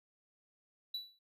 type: tone with exponential decay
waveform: triangle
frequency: 3946 Hz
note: B7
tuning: 2 cents flat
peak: -33 dBFS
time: 0.94-1.19 s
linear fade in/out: 5 ms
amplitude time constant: 53 ms
effects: none